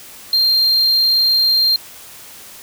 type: tone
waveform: triangle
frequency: 4187 Hz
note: C8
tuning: in tune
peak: -10 dBFS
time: 0.33-1.76 s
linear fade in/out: 2 ms
effects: white hiss -38 dBFS RMS until 2.62 s